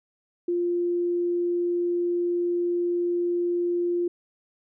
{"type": "tone", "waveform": "sine", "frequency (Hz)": 349.2, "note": "F4", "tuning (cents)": 0, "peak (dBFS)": -22, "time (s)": [0.48, 4.08], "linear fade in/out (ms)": 5, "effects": []}